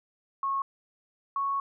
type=tone pair in turn; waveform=sine; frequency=1094 / 1106.7 Hz; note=C#6 / C#6; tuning=-23 / -3 cents; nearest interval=unison; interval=20 cents; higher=second; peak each=-26 dBFS; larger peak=neither; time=0.43-0.62 / 1.36-1.6 s; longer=second; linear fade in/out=2 ms; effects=none